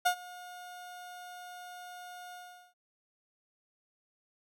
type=tone with ADSR envelope; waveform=30% pulse; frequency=718 Hz; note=F5; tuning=48 cents sharp; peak=-20 dBFS; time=0.05-2.74 s; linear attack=13 ms; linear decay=85 ms; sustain=-22 dB; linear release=400 ms; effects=none